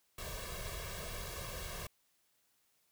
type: noise with comb filter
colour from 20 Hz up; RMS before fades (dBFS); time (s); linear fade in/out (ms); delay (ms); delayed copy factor
pink; -43; 0.18-1.87; 5; 1.8; +0.9
effects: white hiss -75 dBFS RMS until 2.91 s